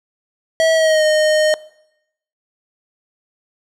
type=tone with pitch glide; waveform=square; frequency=647 to 616.4 Hz; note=E5 to D#5; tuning=-32 to -16 cents; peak=-12 dBFS; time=0.6-1.54 s; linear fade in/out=0 ms; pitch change=-84 cents; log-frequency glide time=0.74-1.04 s; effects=noise-tail reverb RT60 0.8 s tail -21 dB re dry + low-pass 8000 Hz 12 dB/octave